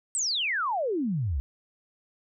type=exponential sweep; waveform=sine; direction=down; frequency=8500 to 61.4 Hz; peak=-25 dBFS; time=0.15-1.4 s; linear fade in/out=0 ms; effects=none